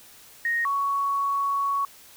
sine tone pair in turn, 1864.7 / 1116.1 Hz, A#6 / C#6, 0 / +11 cents, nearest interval major sixth, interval 889 cents, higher first, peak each -22 dBFS, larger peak neither, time 0.45-0.65 / 0.65-1.85 s, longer second, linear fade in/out 2 ms, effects white hiss -50 dBFS RMS until 2.16 s

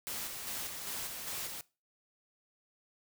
white noise with tremolo, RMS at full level -39 dBFS, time 0.07-1.61 s, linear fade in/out 0 ms, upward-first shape square, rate 2.5 Hz, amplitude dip 35%, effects noise-tail reverb RT60 0.3 s tail -21 dB re dry

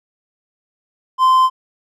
triangle tone, 1036 Hz, C6, 17 cents flat, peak -7 dBFS, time 1.18-1.5 s, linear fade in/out 50 ms, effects none

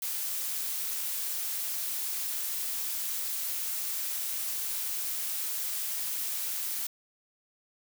blue noise with amplitude modulation, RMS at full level -32 dBFS, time 0.02-6.87 s, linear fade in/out 5 ms, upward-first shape sine, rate 293 Hz, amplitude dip 25%, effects none

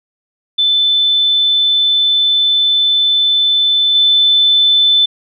sine tone with level steps, 3520 Hz, A7, in tune, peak -9 / -7 dBFS, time 0.58-5.06 s, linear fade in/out 10 ms, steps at 3.95 s, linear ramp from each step 2 ms, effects none

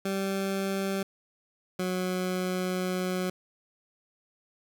20% pulse tone pair in turn, 194.4 / 183.49 Hz, G3 / F#3, -14 / -14 cents, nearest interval minor second, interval 100 cents, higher first, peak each -23 dBFS, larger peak neither, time 0.05-1.03 / 1.79-3.3 s, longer second, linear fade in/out 5 ms, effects none

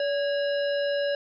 harmonic tone with a mistuned harmonic, 571 Hz, D5, 49 cents flat, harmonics 1 / 3 / 5 / 7 / 9, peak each -24 / -34 / -38 / -41 / -43 dBFS, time 0-1.15 s, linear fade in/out 2 ms, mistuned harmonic 3, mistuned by -70 cents, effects none

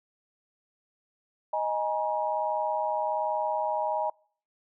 sine chord, D# suspended fourth, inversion none, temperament equal with one note detuned, 622.3 / 830.6 / 951.9 Hz, D#5 / G#5 / A#5, 0 / 0 / +36 cents, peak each -30 dBFS, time 1.53-4.1 s, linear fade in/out 5 ms, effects noise-tail reverb RT60 0.5 s tail -26 dB re dry

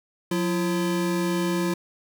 square tone pair together, 180 / 339.8 Hz, F#3 / F4, -47 / -47 cents, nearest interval major seventh, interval 1100 cents, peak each -26 dBFS, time 0.31-1.74 s, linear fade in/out 5 ms, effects none

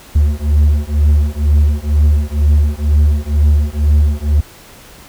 triangle beating tone pair, 73 / 75.1 Hz, D2 / D2, -10 / +39 cents, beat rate 2.1 Hz, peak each -10 dBFS, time 0.15-4.41 s, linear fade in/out 10 ms, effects pink hiss -39 dBFS RMS until 5.08 s

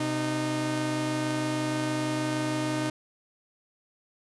sawtooth tone pair together, 128.16 / 307.2 Hz, C3 / D#4, -35 / -22 cents, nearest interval octave + minor third, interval 1513 cents, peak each -28 / -24 dBFS, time 0-2.9 s, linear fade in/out 5 ms, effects resampled to 24000 Hz

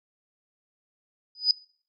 sine tone with exponential growth, 4978 Hz, D#8, in tune, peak -13 dBFS, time 1.35-1.51 s, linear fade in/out 2 ms, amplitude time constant 34 ms, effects noise-tail reverb RT60 0.5 s tail -23 dB re dry + Opus 48 kbps

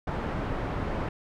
pink low-pass noise, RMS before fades -31 dBFS, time 0.07-1.09 s, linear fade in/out 5 ms, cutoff 1400 Hz, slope 12 dB/octave, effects none

